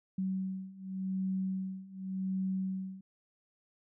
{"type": "beating tone pair", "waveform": "sine", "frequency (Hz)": [188.8, 189.68], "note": ["F#3", "F#3"], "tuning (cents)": [35, 43], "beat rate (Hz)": 0.88, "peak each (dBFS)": [-37, -35], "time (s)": [0.18, 3.01], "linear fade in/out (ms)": 5, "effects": []}